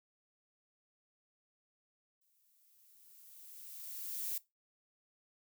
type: noise with exponential growth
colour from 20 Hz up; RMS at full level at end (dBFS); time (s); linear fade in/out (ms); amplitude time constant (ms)
violet; -37; 2.21-4.38; 5; 470
effects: noise-tail reverb RT60 0.2 s tail -19 dB re dry